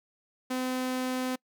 sawtooth tone, 255.7 Hz, C4, 40 cents flat, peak -25 dBFS, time 0.5-1.36 s, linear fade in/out 10 ms, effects noise-tail reverb RT60 0.1 s tail -25 dB re dry

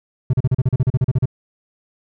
triangle tone bursts, 127.9 Hz, C3, 39 cents flat, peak -10 dBFS, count 14, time 0.3-1.257 s, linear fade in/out 5 ms, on 34 ms, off 37 ms, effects none

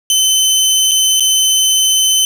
20% pulse tone with dropouts, 3057 Hz, G7, 44 cents flat, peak -4 dBFS, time 0.1-2.25 s, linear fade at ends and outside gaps 1 ms, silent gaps 0.912-0.916 / 1.198-1.205 s, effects 7-bit

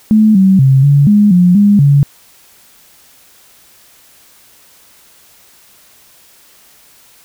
sine tone with pitch steps, 216.2 / 191 / 133.9 / 142.2 / 207.1 / 178.3 / 204 / 141.8 Hz, A3 / G3 / C3 / C#3 / G#3 / F3 / G#3 / C#3, -30 / -45 / +40 / +45 / -5 / +36 / -31 / +40 cents, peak -4 dBFS, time 0.11-2.03 s, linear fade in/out 0 ms, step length 240 ms, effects white hiss -45 dBFS RMS until 7.24 s

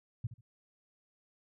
sine tone with echo, 116.54 Hz, A#2, in tune, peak -31 dBFS, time 0.24-0.27 s, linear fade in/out 5 ms, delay 70 ms, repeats 2, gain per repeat -13 dB, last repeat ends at 0.41 s, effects none

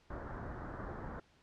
pink low-pass noise, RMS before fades -44 dBFS, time 0.1-1.2 s, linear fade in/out 5 ms, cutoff 1700 Hz, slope 48 dB/octave, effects pink hiss -68 dBFS RMS until 1.42 s + low-pass 5000 Hz 12 dB/octave

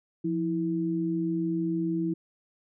sine tone pair together, 173.2 / 326.3 Hz, F3 / E4, -14 / -18 cents, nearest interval major seventh, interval 1096 cents, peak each -30 / -27 dBFS, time 0.24-2.14 s, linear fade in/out 10 ms, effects none

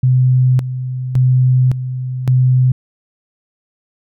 sine tone with tremolo, 127.8 Hz, C3, 40 cents flat, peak -8 dBFS, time 0.03-2.72 s, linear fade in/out 5 ms, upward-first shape square, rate 0.89 Hz, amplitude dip 70%, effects none

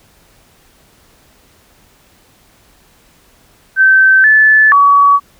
sine tone with pitch steps, 1546 / 1739 / 1133 Hz, G6 / A6 / C#6, -24 / -21 / +37 cents, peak -4 dBFS, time 3.76-5.2 s, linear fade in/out 50 ms, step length 480 ms, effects pink hiss -49 dBFS RMS until 5.39 s

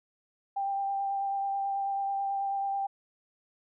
sine tone with vibrato, 790 Hz, G5, 13 cents sharp, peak -28 dBFS, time 0.56-2.87 s, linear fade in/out 10 ms, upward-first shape sine, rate 9.2 Hz, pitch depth 13 cents each way, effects none

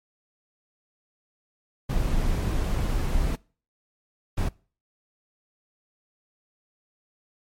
brown noise bursts at uneven times, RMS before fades -24 dBFS, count 2, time 1.89-3.36 / 4.37-4.49 s, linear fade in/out 10 ms, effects noise-tail reverb RT60 0.4 s tail -24 dB re dry + MP3 64 kbps

